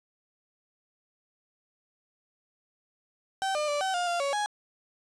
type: tone with pitch steps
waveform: 35% pulse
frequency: 772 / 601 / 584 / 763 / 708 / 694 / 559 / 832 Hz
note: G5 / D5 / D5 / G5 / F5 / F5 / C#5 / G#5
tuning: -27 / +40 / -10 / -47 / +23 / -11 / +14 / +3 cents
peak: -25 dBFS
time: 3.42-4.46 s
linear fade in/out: 0 ms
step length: 130 ms
effects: resampled to 22050 Hz + 10-bit